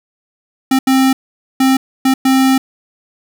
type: tone bursts at uneven times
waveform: square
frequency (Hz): 264.2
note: C4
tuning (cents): +17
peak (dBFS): -9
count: 5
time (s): 0.71-0.79 / 0.87-1.13 / 1.6-1.77 / 2.05-2.14 / 2.25-2.58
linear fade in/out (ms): 5
effects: none